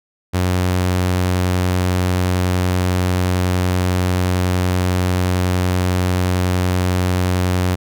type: tone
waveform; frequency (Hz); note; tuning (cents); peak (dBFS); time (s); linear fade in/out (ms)
sawtooth; 91; F#2; -28; -11; 0.33-7.76; 20
effects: none